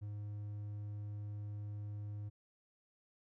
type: tone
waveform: triangle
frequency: 103.7 Hz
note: G#2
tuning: 2 cents flat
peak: -39 dBFS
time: 0.01-2.3 s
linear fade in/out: 20 ms
effects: none